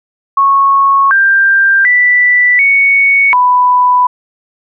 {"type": "tone with pitch steps", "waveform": "sine", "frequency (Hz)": [1101, 1585, 1973, 2224, 993], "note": ["C#6", "G6", "B6", "C#7", "B5"], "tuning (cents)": [-12, 19, -2, 5, 9], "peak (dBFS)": -5, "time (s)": [0.37, 4.07], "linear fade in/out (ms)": 5, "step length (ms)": 740, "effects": []}